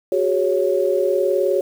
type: chord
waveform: sine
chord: F# suspended second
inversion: none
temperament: equal with one note detuned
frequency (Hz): 370 / 409.4 / 554.4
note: F#4 / G#4 / C#5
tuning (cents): 0 / -25 / 0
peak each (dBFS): -20 / -21 / -19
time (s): 0.12-1.61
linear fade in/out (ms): 2
effects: 7-bit